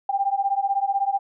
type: beating tone pair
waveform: sine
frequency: 784 / 800 Hz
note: G5 / G5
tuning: 0 / +35 cents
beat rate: 16 Hz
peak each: -23 dBFS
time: 0.09-1.19 s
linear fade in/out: 5 ms
effects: none